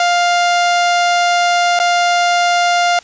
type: tone with dropouts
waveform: sawtooth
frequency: 701 Hz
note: F5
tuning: 6 cents sharp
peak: -7 dBFS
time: 0-2.99 s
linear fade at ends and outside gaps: 2 ms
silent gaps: 1.791-1.799 s
effects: white hiss -42 dBFS RMS until 3.03 s + resampled to 16000 Hz